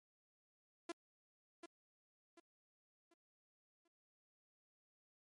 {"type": "tone with echo", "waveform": "sawtooth", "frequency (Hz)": 339.5, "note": "F4", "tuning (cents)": -49, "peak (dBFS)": -38, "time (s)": [0.89, 0.92], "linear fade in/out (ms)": 5, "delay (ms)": 740, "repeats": 4, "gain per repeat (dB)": -9, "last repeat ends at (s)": 3.88, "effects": ["MP3 48 kbps"]}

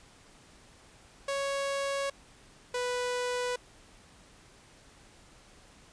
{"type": "tone pair in turn", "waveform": "sawtooth", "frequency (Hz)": [554.4, 493.9], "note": ["C#5", "B4"], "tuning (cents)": [0, 0], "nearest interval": "major second", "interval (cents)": 200, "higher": "first", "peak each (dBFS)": -26, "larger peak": "neither", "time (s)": [[1.28, 2.1], [2.74, 3.56]], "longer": "neither", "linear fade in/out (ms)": 5, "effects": ["pink hiss -57 dBFS RMS until 5.92 s", "resampled to 22050 Hz"]}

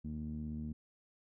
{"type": "tone with low-pass filter", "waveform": "sawtooth", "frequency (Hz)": 76.4, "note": "D#2", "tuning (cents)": -31, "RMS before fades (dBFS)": -41, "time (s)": [0.04, 0.73], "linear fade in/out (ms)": 10, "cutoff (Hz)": 220, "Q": 5.3, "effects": []}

